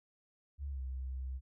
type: tone with pitch glide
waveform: sine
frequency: 70.5 to 65.02 Hz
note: C#2 to C2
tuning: +30 to -10 cents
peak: -37 dBFS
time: 0.58-1.41 s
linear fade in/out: 50 ms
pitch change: -140 cents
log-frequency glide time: 0.69-0.81 s
effects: none